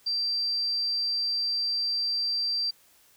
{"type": "tone", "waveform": "sine", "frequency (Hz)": 4700, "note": "D8", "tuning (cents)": 1, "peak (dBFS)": -25, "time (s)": [0.06, 2.71], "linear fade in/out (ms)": 10, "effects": ["white hiss -60 dBFS RMS until 3.16 s"]}